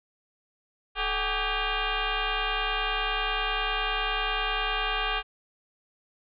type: tone with frequency modulation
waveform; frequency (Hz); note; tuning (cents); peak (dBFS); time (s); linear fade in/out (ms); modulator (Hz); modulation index
sine; 829; G#5; -3; -25; 0.95-5.23; 50; 397; 6.3
effects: none